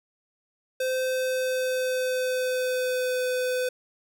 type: tone with pitch glide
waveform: square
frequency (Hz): 516 to 504.5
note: C5 to B4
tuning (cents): -24 to +37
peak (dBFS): -25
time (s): 0.8-3.69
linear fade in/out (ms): 5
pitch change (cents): -39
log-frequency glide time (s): 1.02-3.23
effects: none